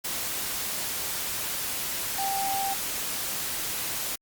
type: tone in noise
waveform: sine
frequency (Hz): 784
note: G5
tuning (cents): 0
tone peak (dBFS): -27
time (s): 2.18-2.74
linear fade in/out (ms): 10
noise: white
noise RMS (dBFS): -31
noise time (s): 0.04-4.16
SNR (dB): +1
effects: Opus 48 kbps